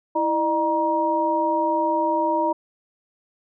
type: tone cluster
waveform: sine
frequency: 327.3 / 608 / 946 Hz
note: E4 / D#5 / A#5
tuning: -12 / -40 / +25 cents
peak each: -25 / -24 / -21 dBFS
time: 0.15-2.53 s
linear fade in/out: 10 ms
effects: none